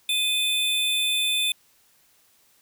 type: tone pair together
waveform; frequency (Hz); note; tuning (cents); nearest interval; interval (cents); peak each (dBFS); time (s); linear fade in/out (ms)
square; 2500 / 3532; D#7 / A7; +8 / +6; tritone; 598; -28 / -23; 0.09-1.52; 2
effects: white hiss -61 dBFS RMS until 2.61 s